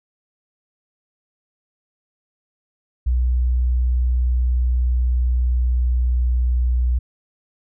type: tone with pitch glide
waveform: sine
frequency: 61.74 to 61.31 Hz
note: B1 to B1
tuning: 0 to -12 cents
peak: -15 dBFS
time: 3.06-6.99 s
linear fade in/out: 10 ms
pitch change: -12 cents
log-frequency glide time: 4.09-6.72 s
effects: none